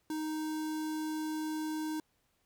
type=tone with notch filter; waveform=square; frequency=311.1 Hz; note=D#4; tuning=in tune; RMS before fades=-36 dBFS; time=0.1-2 s; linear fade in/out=2 ms; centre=2400 Hz; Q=1.4; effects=pink hiss -75 dBFS RMS until 2.45 s